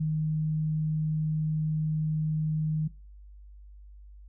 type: tone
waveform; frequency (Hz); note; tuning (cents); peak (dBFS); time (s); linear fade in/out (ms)
sine; 155.56; D#3; 0; -25; 0-2.88; 10
effects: noise-tail reverb RT60 0.3 s tail -20 dB re dry + added 50 Hz sine -46 dBFS peak until 4.28 s